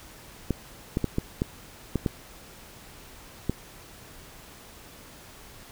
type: clicks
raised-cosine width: 3 ms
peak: -11 dBFS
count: 8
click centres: 0.507 / 0.971 / 1.043 / 1.184 / 1.419 / 1.957 / 2.062 / 3.496 s
effects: pink hiss -48 dBFS RMS until 5.71 s